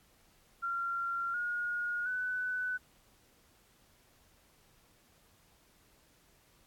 sine tone with pitch steps, 1378 / 1436.5 / 1497.5 Hz, F6 / F6 / F#6, -24 / +48 / +20 cents, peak -32 dBFS, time 0.62-2.78 s, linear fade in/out 20 ms, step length 720 ms, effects pink hiss -66 dBFS RMS until 6.66 s + AAC 64 kbps

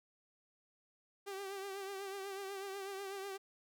sawtooth tone with vibrato, 392 Hz, G4, in tune, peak -38 dBFS, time 1.26-3.38 s, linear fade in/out 20 ms, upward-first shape triangle, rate 8.1 Hz, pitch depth 58 cents each way, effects none

